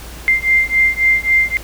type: beating tone pair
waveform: sine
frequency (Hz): 2093 / 2096.7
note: C7 / C7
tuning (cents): 0 / +3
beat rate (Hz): 3.7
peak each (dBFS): -14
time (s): 0.28-1.57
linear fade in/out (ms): 0
effects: added 57 Hz sine -32 dBFS peak until 1.63 s + pink hiss -35 dBFS RMS until 1.63 s